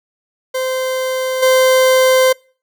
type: tone with level steps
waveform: 40% pulse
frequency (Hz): 518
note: C5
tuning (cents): -17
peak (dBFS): -16 / -8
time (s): 0.54-2.33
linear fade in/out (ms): 10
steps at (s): 1.42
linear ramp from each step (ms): 10
effects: noise-tail reverb RT60 0.4 s tail -26 dB re dry